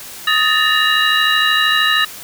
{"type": "tone cluster", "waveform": "sine", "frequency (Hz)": [1254, 1747, 1820, 2831, 3897], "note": ["D#6", "A6", "A#6", "F7", "B7"], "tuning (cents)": [13, -13, -42, 23, -24], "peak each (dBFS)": -18, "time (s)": [0.27, 2.05], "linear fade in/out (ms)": 5, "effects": ["white hiss -33 dBFS RMS until 2.23 s"]}